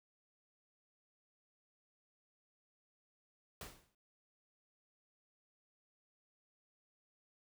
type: noise with exponential decay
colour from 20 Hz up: pink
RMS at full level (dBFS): -45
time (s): 3.61-3.95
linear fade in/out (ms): 2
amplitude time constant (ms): 72
effects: none